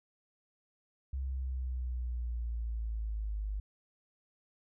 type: linear sweep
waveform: sine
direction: down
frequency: 67 to 50.3 Hz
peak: -33 dBFS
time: 1.13-3.6 s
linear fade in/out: 5 ms
effects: none